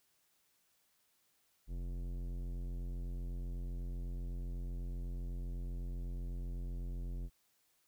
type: tone with tanh clipping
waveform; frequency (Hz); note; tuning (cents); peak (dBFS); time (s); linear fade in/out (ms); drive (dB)
sine; 44; F1; +14; -40; 1.67-7.3; 50; 16
effects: white hiss -75 dBFS RMS until 7.87 s